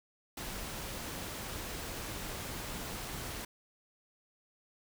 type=noise; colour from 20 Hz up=pink; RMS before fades=-41 dBFS; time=0.37-3.45 s; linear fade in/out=5 ms; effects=none